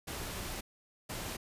pink noise bursts at uneven times, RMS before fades -40 dBFS, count 2, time 0.07-0.61 / 1.09-1.37 s, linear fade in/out 10 ms, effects resampled to 32000 Hz

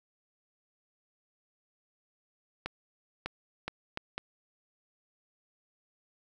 accelerating click train, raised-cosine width 0.3 ms, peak -18 dBFS, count 5, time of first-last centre 2.66-4.18 s, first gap 600 ms, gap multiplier 0.7, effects 10-bit

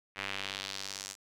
square tone with band-pass filter sweep, 48.91 Hz, G1, 3 cents flat, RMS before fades -40 dBFS, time 0.15-1.16 s, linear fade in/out 50 ms, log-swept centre 2200 to 7100 Hz, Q 1.7, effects none

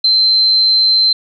sine tone, 4103 Hz, C8, 35 cents flat, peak -8 dBFS, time 0.04-1.13 s, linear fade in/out 5 ms, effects none

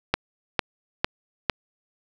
click train, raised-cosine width 0.3 ms, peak -3 dBFS, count 4, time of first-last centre 0.14-1.497 s, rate 2.21 Hz, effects none

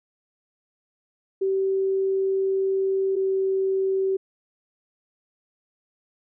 sine tone pair in turn, 385.5 / 383.9 Hz, G4 / G4, -29 / -36 cents, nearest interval unison, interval 7 cents, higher first, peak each -20 dBFS, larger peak neither, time 1.41-3.16 / 3.16-4.17 s, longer first, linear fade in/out 10 ms, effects none

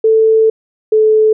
sine tone pair in turn, 442.3 / 433.9 Hz, A4 / A4, +9 / -24 cents, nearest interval unison, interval 33 cents, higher first, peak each -6 dBFS, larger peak neither, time 0.04-0.5 / 0.92-1.33 s, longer first, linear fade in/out 5 ms, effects none

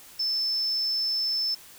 sine tone, 5274 Hz, E8, in tune, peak -24 dBFS, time 0.19-1.55 s, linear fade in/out 10 ms, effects white hiss -49 dBFS RMS until 1.78 s

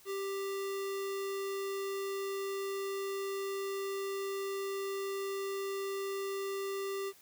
sine tone with sample-and-hold, 392 Hz, G4, in tune, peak -34 dBFS, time 0.05-7.13 s, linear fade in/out 50 ms, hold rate 1575 Hz, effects white hiss -60 dBFS RMS until 7.21 s

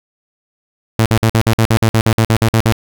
sawtooth tone bursts, 112.2 Hz, A2, 34 cents sharp, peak -5 dBFS, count 15, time 0.99-2.723 s, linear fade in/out 0 ms, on 67 ms, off 52 ms, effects none

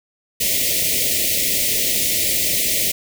white band-stop noise, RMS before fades -19 dBFS, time 0.4-2.92 s, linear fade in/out 10 ms, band 660 to 1900 Hz, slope 96 dB/octave, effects none

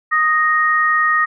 sine tone pair together, 1244.5 / 1864.7 Hz, D#6 / A#6, 0 / 0 cents, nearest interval perfect fifth, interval 700 cents, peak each -15 dBFS, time 0.11-1.26 s, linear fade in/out 20 ms, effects none

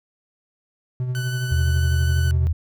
triangle tone with tremolo, 126 Hz, B2, 35 cents sharp, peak -18 dBFS, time 1-2.47 s, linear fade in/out 0 ms, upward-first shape triangle, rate 12 Hz, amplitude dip 50%
sawtooth tone with vibrato, 1500 Hz, F#6, 23 cents sharp, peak -27 dBFS, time 1.15-2.31 s, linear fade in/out 0 ms, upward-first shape sine, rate 12 Hz, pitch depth 13 cents each way
sine tone with pitch glide, 80.6 to 81.73 Hz, E2 to E2, -38 to -14 cents, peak -17 dBFS, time 1.51-2.53 s, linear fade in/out 10 ms, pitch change +24 cents, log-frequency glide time 1.93-2.28 s
effects none

